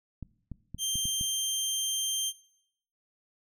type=clicks; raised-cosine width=5 ms; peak=-26 dBFS; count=6; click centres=0.227 / 0.517 / 0.746 / 0.956 / 1.055 / 1.211 s
type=tone; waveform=20% pulse; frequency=3160 Hz; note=G7; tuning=13 cents sharp; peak=-23 dBFS; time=0.78-2.33 s; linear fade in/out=50 ms
effects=noise-tail reverb RT60 0.7 s tail -20 dB re dry